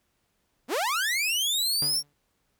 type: linear sweep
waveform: sawtooth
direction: up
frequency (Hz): 201.5 to 5588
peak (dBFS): -21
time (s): 0.68-2.03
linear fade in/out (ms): 50
type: tone with exponential decay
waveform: sawtooth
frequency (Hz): 145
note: D3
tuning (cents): -22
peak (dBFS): -28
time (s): 1.82-2.13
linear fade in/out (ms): 0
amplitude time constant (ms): 66
effects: pink hiss -73 dBFS RMS until 2.59 s